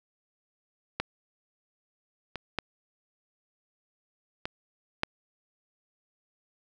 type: clicks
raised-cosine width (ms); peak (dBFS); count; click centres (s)
0.3; -12 / -19 / -12 / -16 / -9; 5; 1 / 2.357 / 2.587 / 4.455 / 5.034
effects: none